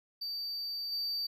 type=tone with level steps; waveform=triangle; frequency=4625 Hz; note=D8; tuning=27 cents flat; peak=-34 / -31 dBFS; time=0.21-1.27 s; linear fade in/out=10 ms; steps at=0.92 s; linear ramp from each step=2 ms; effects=none